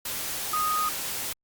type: tone in noise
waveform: sine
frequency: 1244.5 Hz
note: D#6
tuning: in tune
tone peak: -24 dBFS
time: 0.53-0.89 s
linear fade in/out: 5 ms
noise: white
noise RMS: -32 dBFS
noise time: 0.05-1.33 s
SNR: +5 dB
effects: Opus 48 kbps